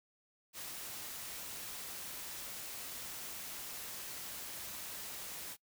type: noise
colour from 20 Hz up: white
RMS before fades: -45 dBFS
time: 0.53-5.57 s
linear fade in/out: 50 ms
effects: noise-tail reverb RT60 0.1 s tail -23 dB re dry